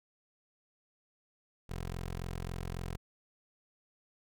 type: tone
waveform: 15% pulse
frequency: 43.65 Hz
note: F1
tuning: in tune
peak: -31 dBFS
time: 1.69-2.97 s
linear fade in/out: 10 ms
effects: none